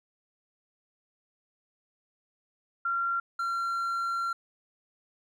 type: tone pair in turn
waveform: sine / triangle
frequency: 1376 / 1370.3 Hz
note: F6 / F6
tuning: -26 / -33 cents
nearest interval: unison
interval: 7 cents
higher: first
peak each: -26 dBFS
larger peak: neither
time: 2.85-3.2 / 3.39-4.33 s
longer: second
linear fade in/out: 5 ms
effects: none